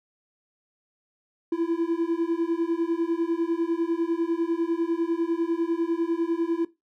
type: beating tone pair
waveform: triangle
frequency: 329.6 / 339.6 Hz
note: E4 / F4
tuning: 0 / -48 cents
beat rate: 10 Hz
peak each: -24 dBFS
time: 1.52-6.65 s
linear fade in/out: 5 ms
effects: noise-tail reverb RT60 0.2 s tail -17 dB re dry